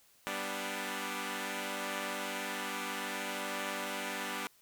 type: chord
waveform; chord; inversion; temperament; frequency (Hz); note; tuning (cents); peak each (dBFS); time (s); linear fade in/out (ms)
5% pulse; G major; none; equal; 196 / 246.9 / 293.7; G3 / B3 / D4; 0 / 0 / 0; -29; 0.27-4.47; 0
effects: white hiss -65 dBFS RMS until 4.61 s